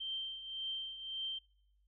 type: tone with tremolo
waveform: sine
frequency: 3136 Hz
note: G7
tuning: in tune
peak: -36 dBFS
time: 0-1.39 s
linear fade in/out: 10 ms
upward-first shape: triangle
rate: 1.8 Hz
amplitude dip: 70%
effects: noise-tail reverb RT60 0.8 s tail -25 dB re dry + added 50 Hz sine -69 dBFS peak until 1.87 s